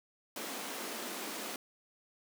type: high-pass noise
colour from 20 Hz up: pink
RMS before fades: -41 dBFS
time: 0.36-1.56 s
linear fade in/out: 2 ms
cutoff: 210 Hz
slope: 48 dB/octave
effects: none